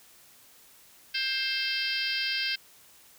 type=harmonic tone with a mistuned harmonic; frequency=528 Hz; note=C5; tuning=16 cents sharp; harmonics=3 / 4 / 5 / 6 / 7 / 8 / 9 / 10; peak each=-35 / -36 / -34 / -34 / -41 / -38 / -33 / -39 dBFS; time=1.14-2.56 s; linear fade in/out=10 ms; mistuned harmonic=8; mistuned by=-25 cents; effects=white hiss -56 dBFS RMS until 3.18 s